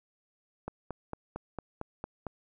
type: click train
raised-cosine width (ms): 1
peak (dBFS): -22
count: 8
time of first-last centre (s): 0.68-2.267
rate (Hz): 4.41
effects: none